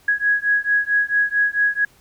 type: beating tone pair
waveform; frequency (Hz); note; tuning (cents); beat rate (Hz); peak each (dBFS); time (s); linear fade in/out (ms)
sine; 1661.2 / 1665.7; G#6 / G#6; 0 / +5; 4.5; -19; 0.08-1.85; 5
effects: pink hiss -54 dBFS RMS until 2 s